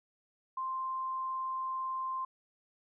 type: tone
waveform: sine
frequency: 1047 Hz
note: C6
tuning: 1 cent sharp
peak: -33 dBFS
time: 0.57-2.25 s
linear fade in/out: 5 ms
effects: none